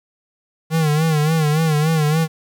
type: tone with vibrato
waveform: square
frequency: 155.56 Hz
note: D#3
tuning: in tune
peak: -15 dBFS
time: 0.7-2.28 s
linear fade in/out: 50 ms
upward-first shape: sine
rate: 3.5 Hz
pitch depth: 84 cents each way
effects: 9-bit